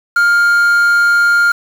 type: tone with quantisation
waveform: triangle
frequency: 1404 Hz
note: F6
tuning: 9 cents sharp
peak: -6 dBFS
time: 0.16-1.52 s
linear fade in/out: 5 ms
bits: 5
effects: none